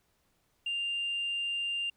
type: tone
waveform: sine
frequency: 2794 Hz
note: F7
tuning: in tune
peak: -29 dBFS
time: 0.66-1.9 s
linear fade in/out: 5 ms
effects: tanh soft clip ceiling -27 dBFS + pink hiss -73 dBFS RMS until 1.96 s